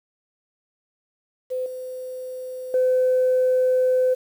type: tone with level steps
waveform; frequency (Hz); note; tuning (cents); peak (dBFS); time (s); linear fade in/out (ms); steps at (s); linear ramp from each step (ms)
sine; 510; C5; -44; -23 / -30 / -15; 1.5-4.15; 20; 1.66 / 2.74; 2
effects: tanh soft clip ceiling -12 dBFS + 8-bit